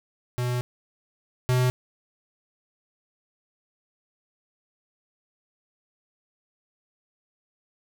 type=tone pair in turn; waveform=square; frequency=123.47 / 126.21 Hz; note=B2 / B2; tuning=0 / +38 cents; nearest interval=unison; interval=38 cents; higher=second; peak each=-25 / -20 dBFS; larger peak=second; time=0.38-0.61 / 1.49-1.7 s; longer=first; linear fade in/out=0 ms; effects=none